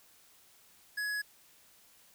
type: tone with tanh clipping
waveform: sine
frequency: 1681 Hz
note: G#6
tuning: 20 cents sharp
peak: -34 dBFS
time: 0.97-1.22 s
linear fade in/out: 10 ms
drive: 18 dB
effects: white hiss -62 dBFS RMS until 2.14 s